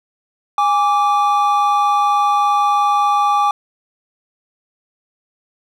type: tone pair together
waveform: triangle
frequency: 821 / 1166.1 Hz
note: G#5 / D6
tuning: -20 / -13 cents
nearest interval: tritone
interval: 607 cents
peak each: -13 dBFS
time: 0.58-3.51 s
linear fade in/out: 2 ms
effects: none